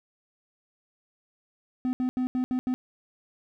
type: tone bursts at uneven times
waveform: triangle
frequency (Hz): 253.7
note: B3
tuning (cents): +47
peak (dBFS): -22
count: 6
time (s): 1.85-1.93 / 2-2.09 / 2.17-2.27 / 2.35-2.44 / 2.51-2.59 / 2.67-2.74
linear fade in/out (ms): 0
effects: none